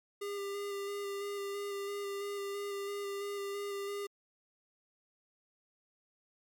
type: tone with vibrato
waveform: square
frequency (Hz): 401.9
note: G4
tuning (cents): +43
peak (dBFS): -37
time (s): 0.21-4.07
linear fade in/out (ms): 10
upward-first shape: square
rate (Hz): 3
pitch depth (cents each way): 14
effects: MP3 96 kbps